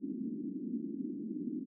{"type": "band-pass noise", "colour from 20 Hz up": "pink", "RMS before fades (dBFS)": -39, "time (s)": [0, 1.66], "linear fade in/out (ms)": 50, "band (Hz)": [210, 310], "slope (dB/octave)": 48, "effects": []}